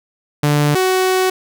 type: tone pair in turn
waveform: sawtooth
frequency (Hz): 147.2 / 373.3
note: D3 / F#4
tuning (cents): +4 / +15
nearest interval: octave + major third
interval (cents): 1611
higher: second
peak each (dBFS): -8 / -9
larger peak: first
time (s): 0.43-0.75 / 0.75-1.3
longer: second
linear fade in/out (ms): 5
effects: none